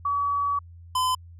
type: tone pair in turn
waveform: sine / square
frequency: 1138 / 1018.2 Hz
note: C#6 / C6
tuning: +45 / -47 cents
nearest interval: major second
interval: 192 cents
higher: first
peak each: -22 dBFS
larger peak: neither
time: 0.05-0.59 / 0.95-1.15 s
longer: first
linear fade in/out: 5 ms
effects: added 85 Hz sine -43 dBFS peak until 1.39 s + resampled to 32000 Hz